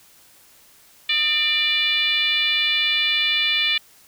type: tone with frequency modulation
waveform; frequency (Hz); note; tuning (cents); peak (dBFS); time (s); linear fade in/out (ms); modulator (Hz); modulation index
sine; 2933; F#7; -16; -17; 1.09-3.78; 5; 563; 1.6
effects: white hiss -52 dBFS RMS until 4.07 s